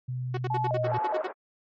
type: tone with pitch glide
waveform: sine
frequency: 126.2 to 119.12 Hz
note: B2 to A#2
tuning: +38 to +38 cents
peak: -29 dBFS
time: 0.08-0.99 s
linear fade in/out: 10 ms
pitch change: -100 cents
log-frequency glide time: 0.7-0.85 s
type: tone bursts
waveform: sawtooth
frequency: 370 Hz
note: F#4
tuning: in tune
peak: -25 dBFS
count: 10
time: 0.34-1.273 s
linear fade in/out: 5 ms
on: 33 ms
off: 67 ms
type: tone with vibrato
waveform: sine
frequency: 733 Hz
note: F#5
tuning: 16 cents flat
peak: -26 dBFS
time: 0.5-1.22 s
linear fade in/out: 5 ms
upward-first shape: square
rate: 2.4 Hz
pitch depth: 280 cents each way
type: band-pass noise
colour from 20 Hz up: pink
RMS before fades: -38 dBFS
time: 0.83-1.33 s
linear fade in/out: 20 ms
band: 450 to 1400 Hz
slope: 24 dB/octave
effects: low-pass 3000 Hz 12 dB/octave + MP3 32 kbps